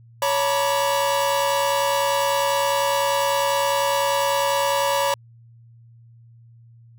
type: tone cluster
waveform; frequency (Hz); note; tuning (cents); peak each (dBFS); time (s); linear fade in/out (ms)
45% pulse; 559 / 907 / 977 / 1171; C#5 / A#5 / B5 / D6; +14 / -48 / -19 / -5; -22 / -27 / -23 / -31; 0.22-5.14; 2
effects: added 116 Hz sine -46 dBFS peak until 6.98 s